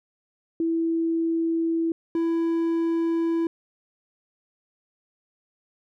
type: tone pair in turn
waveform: sine / triangle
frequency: 329.6 / 331.9 Hz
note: E4 / E4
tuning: 0 / +12 cents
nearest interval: unison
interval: 12 cents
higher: second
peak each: -21 / -19 dBFS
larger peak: second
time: 0.6-1.92 / 2.15-3.47 s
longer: neither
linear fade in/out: 2 ms
effects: none